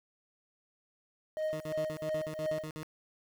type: tone with tremolo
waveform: triangle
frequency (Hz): 622.3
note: D#5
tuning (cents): 0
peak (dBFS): -27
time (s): 1.37-2.67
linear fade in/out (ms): 0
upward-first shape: triangle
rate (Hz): 2.9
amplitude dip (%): 90
type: tone bursts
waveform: 20% pulse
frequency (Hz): 155.56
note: D#3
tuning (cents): 0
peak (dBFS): -34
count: 11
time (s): 1.53-2.831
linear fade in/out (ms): 0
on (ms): 71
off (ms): 52
effects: 10-bit